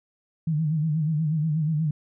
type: tone with vibrato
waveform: sine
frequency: 155.56 Hz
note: D#3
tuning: in tune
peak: -21 dBFS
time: 0.47-1.91 s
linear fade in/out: 5 ms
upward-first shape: sine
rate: 8.3 Hz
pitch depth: 86 cents each way
effects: none